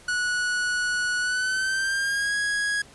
45% pulse tone with pitch glide, 1469 to 1658.4 Hz, F#6 to G#6, -13 to -3 cents, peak -23 dBFS, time 0.08-2.82 s, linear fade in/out 5 ms, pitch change +210 cents, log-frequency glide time 1.2-2.35 s, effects pink hiss -50 dBFS RMS until 2.94 s + resampled to 24000 Hz

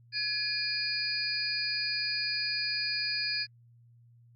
sine tone cluster, 1695 / 2423 / 4363 / 4873 Hz, G#6 / D#7 / C#8 / D#8, +35 / -47 / -28 / -37 cents, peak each -37 / -37 / -35 / -32 dBFS, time 0.12-3.47 s, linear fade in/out 50 ms, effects added 118 Hz sine -56 dBFS peak until 4.35 s + Opus 48 kbps

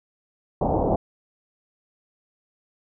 white low-pass noise, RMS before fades -22 dBFS, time 0.61-0.96 s, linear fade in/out 5 ms, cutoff 840 Hz, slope 48 dB/octave, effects none

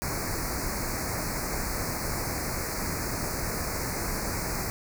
pink band-stop noise, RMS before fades -31 dBFS, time 0.02-4.7 s, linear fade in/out 0 ms, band 2400 to 4300 Hz, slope 96 dB/octave, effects none

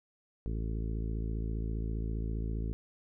harmonic tone, 55 Hz, A1, in tune, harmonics 1 / 2 / 3 / 4 / 5 / 6 / 7 / 8, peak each -33 / -39 / -43 / -45 / -47 / -49 / -50 / -51 dBFS, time 0.46-2.73 s, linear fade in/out 0 ms, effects none

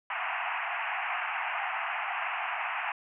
pink band-pass noise, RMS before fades -33 dBFS, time 0.1-2.92 s, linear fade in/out 2 ms, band 690 to 2800 Hz, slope 96 dB/octave, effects none

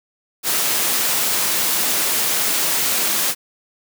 white high-pass noise, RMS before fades -19 dBFS, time 0.43-3.35 s, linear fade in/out 50 ms, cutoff 170 Hz, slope 12 dB/octave, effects none

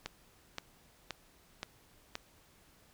click train, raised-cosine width 0.2 ms, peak -20 dBFS, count 5, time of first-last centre 0.06-2.154 s, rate 1.91 Hz, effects pink hiss -64 dBFS RMS until 2.93 s

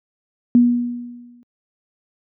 sine tone with exponential decay, 241.6 Hz, B3, 38 cents flat, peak -6 dBFS, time 0.55-1.43 s, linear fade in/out 0 ms, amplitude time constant 190 ms, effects high-pass 150 Hz 12 dB/octave

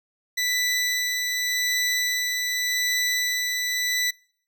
20% pulse tone with tremolo, 1981 Hz, B6, 5 cents sharp, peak -16 dBFS, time 0.37-4.11 s, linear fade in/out 10 ms, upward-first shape sine, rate 0.86 Hz, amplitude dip 30%, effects noise-tail reverb RT60 0.6 s tail -25 dB re dry

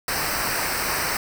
pink noise with comb filter, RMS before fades -25 dBFS, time 0.08-1.17 s, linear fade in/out 2 ms, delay 0.29 ms, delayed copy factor -0.75, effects none

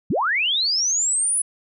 sine linear sweep, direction up, 110 to 10220 Hz, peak -18 dBFS, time 0.1-1.42 s, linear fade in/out 5 ms, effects none

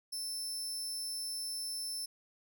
25% pulse tone, 5300 Hz, E8, 9 cents sharp, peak -32 dBFS, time 0.12-2.06 s, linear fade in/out 10 ms, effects none

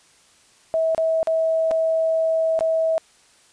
sine tone with dropouts, 647 Hz, E5, 32 cents flat, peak -17 dBFS, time 0.74-2.98 s, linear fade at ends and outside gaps 0 ms, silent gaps 0.948-0.979 / 1.23-1.272 / 1.71-1.714 / 2.591-2.608 s, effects white hiss -55 dBFS RMS until 3.52 s + resampled to 22050 Hz

